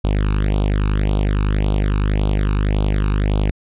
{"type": "tone with flanger", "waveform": "sawtooth", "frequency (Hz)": 50.8, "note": "G#1", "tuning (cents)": -38, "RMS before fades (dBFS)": -17, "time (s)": [0.04, 3.51], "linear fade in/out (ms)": 5, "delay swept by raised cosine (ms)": [0.26, 0.78], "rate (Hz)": 1.8, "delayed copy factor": 1, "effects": ["resampled to 8000 Hz"]}